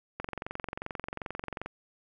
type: click train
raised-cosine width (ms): 0.5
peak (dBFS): -20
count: 34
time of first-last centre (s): 0.2-1.66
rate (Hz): 22.6
effects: none